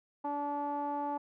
sawtooth tone with low-pass filter, 289 Hz, D4, 28 cents flat, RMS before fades -35 dBFS, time 0.24-1.18 s, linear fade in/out 10 ms, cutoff 920 Hz, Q 7.4, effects none

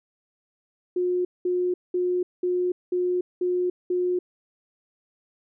sine tone bursts, 359.7 Hz, F#4, 49 cents flat, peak -21 dBFS, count 7, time 0.96-4.19 s, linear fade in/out 5 ms, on 290 ms, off 200 ms, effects none

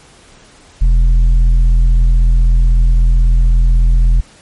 triangle tone with tanh clipping, 41.92 Hz, E1, 30 cents sharp, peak -7 dBFS, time 0.81-4.21 s, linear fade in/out 10 ms, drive 10 dB, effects pink hiss -43 dBFS RMS until 4.41 s + MP3 48 kbps

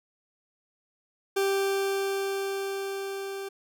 40% pulse tone with level ramp, 392 Hz, G4, in tune, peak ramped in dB -22 to -33 dBFS, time 1.36-3.49 s, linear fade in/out 10 ms, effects none

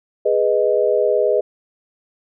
sine chord, G# minor, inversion none, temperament equal, 415.3 / 493.9 / 622.3 Hz, G#4 / B4 / D#5, 0 / 0 / 0 cents, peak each -18 dBFS, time 0.25-1.41 s, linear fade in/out 10 ms, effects none

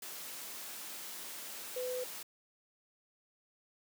sine tone in noise, 503 Hz, B4, 32 cents sharp, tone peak -35 dBFS, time 1.76-2.04 s, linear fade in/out 5 ms, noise white, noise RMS -45 dBFS, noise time 0.02-2.23 s, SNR +7 dB, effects high-pass 200 Hz 12 dB/octave

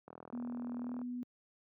click train, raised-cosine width 1 ms, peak -35 dBFS, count 39, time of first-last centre 0.08-1.016 s, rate 40.6 Hz
sine tone with pitch glide, 242.2 to 246.1 Hz, B3 to B3, -34 to -6 cents, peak -37 dBFS, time 0.33-1.23 s, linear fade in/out 0 ms, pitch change +28 cents, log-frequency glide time 0.77-0.94 s
effects high-pass 150 Hz 12 dB/octave

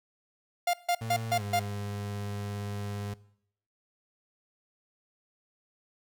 45% pulse tone bursts, 701 Hz, F5, 6 cents sharp, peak -24 dBFS, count 5, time 0.67-1.595 s, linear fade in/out 5 ms, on 65 ms, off 150 ms
35% pulse tone with pitch glide, 113.1 to 101.93 Hz, A2 to G#2, +48 to -32 cents, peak -32 dBFS, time 1.01-3.14 s, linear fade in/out 5 ms, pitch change -180 cents, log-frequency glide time 1.36-1.42 s
effects noise-tail reverb RT60 0.7 s tail -20 dB re dry

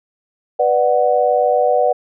sine chord, B minor, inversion none, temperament just, 493.9 / 592.7 / 740.8 Hz, B4 / D5 / F#5, 0 / +16 / +2 cents, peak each -16 dBFS, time 0.59-1.93 s, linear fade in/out 10 ms, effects none

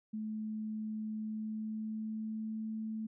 sine tone with pitch glide, 216.3 to 219.3 Hz, A3 to A3, -29 to -6 cents, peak -36 dBFS, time 0.13-3.07 s, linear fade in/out 10 ms, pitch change +23 cents, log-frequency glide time 1.18-2.67 s, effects none

